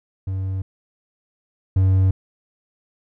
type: tone pair in turn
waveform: triangle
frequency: 95.2 / 94.68 Hz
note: F#2 / F#2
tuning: +50 / +40 cents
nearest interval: unison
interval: 10 cents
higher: first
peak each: -20 / -11 dBFS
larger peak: second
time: 0.27-0.62 / 1.76-2.11 s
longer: neither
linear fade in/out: 5 ms
effects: none